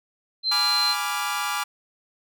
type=tone; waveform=sine; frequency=4110 Hz; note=C8; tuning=32 cents flat; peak=-20 dBFS; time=0.43-0.96 s; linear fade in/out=50 ms
type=chord; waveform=sawtooth; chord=G# diminished seventh; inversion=none; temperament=equal; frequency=830.6 / 987.8 / 1174.7 / 1396.9 Hz; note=G#5 / B5 / D6 / F6; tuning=0 / 0 / 0 / 0 cents; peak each=-27 / -29 / -25 / -27 dBFS; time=0.51-1.64 s; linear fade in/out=10 ms
effects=none